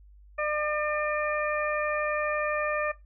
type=harmonic tone; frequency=601 Hz; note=D5; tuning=40 cents sharp; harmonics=1 / 2 / 3 / 4; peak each=-29 / -32 / -34 / -35 dBFS; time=0.38-2.92 s; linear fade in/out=10 ms; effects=noise-tail reverb RT60 0.2 s tail -17 dB re dry + added 50 Hz sine -50 dBFS peak until 3.05 s